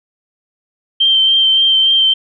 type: tone with vibrato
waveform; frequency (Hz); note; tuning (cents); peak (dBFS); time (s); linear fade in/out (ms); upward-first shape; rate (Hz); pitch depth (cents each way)
sine; 3136; G7; 0; -8; 1-2.14; 10; triangle; 3.5; 20
effects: none